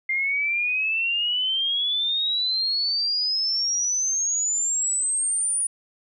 sine exponential sweep, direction up, 2097 to 9650 Hz, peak -21 dBFS, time 0.09-5.67 s, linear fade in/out 5 ms, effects none

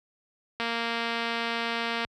click train, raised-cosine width 0.3 ms, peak -14 dBFS, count 337, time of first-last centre 0.6-2.048 s, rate 232 Hz, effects high-pass 60 Hz 12 dB/octave

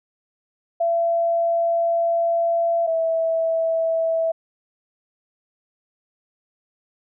sine tone pair in turn, 675 / 654.6 Hz, E5 / E5, +41 / -12 cents, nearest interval minor second, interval 53 cents, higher first, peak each -17 / -18 dBFS, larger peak first, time 0.8-2.87 / 2.87-4.32 s, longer first, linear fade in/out 10 ms, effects none

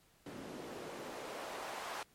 white noise with band-pass filter sweep, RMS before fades -45 dBFS, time 0.26-2.03 s, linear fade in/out 2 ms, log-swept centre 240 to 900 Hz, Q 1.2, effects pink hiss -68 dBFS RMS until 2.14 s + MP3 64 kbps

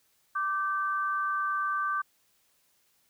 sine tone pair together, 1173.7 / 1545 Hz, D6 / G6, -1 / -26 cents, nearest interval perfect fourth, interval 475 cents, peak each -28 / -32 dBFS, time 0.35-2.02 s, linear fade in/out 10 ms, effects white hiss -69 dBFS RMS until 3.09 s

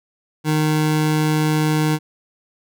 25% pulse tone, 154.1 Hz, D#3, 16 cents flat, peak -12 dBFS, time 0.44-1.99 s, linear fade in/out 50 ms, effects none

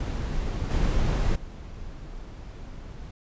brown noise with level steps, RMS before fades -28 / -23 / -39 dBFS, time 0-3.11 s, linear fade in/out 5 ms, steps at 0.7 / 1.35 s, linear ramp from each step 10 ms, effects resampled to 16000 Hz

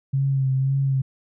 sine tone with vibrato, 134.7 Hz, C#3, 49 cents flat, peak -18 dBFS, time 0.13-1.02 s, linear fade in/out 10 ms, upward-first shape sine, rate 1.9 Hz, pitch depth 34 cents each way, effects none

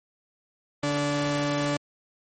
sawtooth tone pair together, 145 / 290 Hz, D3 / D4, -22 / -22 cents, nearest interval octave, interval 1200 cents, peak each -25 / -20 dBFS, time 0.83-1.77 s, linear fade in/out 5 ms, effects MP3 32 kbps

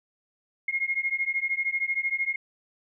sine beating tone pair, 2142 / 2155 Hz, C7 / C#7, +40 / -49 cents, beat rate 13 Hz, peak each -28 dBFS, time 0.68-2.36 s, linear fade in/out 5 ms, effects none

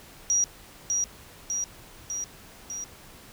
sine tone with echo, 5750 Hz, F8, 50 cents sharp, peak -20 dBFS, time 0.3-0.44 s, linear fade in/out 0 ms, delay 600 ms, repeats 4, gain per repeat -3 dB, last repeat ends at 2.84 s, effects pink hiss -49 dBFS RMS until 3.32 s

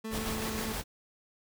30% pulse tone with vibrato, 220 Hz, A3, in tune, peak -33 dBFS, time 0.04-0.73 s, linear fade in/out 10 ms, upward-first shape sine, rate 5.4 Hz, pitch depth 11 cents each way
pink noise with tremolo, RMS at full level -35 dBFS, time 0.1-0.84 s, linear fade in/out 50 ms, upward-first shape square, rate 6.3 Hz, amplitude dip 25%
effects none

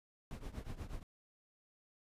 brown noise with tremolo, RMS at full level -41 dBFS, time 0.31-1.03 s, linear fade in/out 0 ms, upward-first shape triangle, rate 8.3 Hz, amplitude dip 90%, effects resampled to 32000 Hz

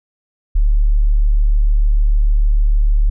sine tone, 36.71 Hz, D1, in tune, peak -9 dBFS, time 0.55-3.1 s, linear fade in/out 10 ms, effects none

